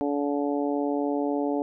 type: harmonic tone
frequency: 143.6 Hz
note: D3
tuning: 39 cents flat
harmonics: 2 / 3 / 4 / 5 / 6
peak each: -26 / -30 / -32 / -34 / -36 dBFS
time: 0.01-1.62 s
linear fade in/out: 0 ms
effects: none